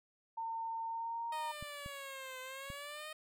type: tone with pitch glide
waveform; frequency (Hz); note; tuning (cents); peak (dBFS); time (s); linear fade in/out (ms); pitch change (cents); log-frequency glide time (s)
sine; 908 to 931.9; A#5 to A#5; -46 to -1; -37; 0.37-1.52; 10; +45; 0.85-1.31
type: linear two-way sweep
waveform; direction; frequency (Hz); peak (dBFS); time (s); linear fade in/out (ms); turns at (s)
10% pulse; down then up; 623 to 512 to 623; -36; 1.32-3.13; 5; 2.4
type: clicks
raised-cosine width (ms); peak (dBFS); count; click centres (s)
5; -35; 3; 1.626 / 1.861 / 2.702
effects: none